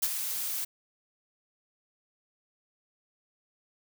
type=noise with ADSR envelope; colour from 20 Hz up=blue; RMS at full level=-25 dBFS; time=0.02-0.65 s; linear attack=13 ms; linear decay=43 ms; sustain=-8 dB; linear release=10 ms; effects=none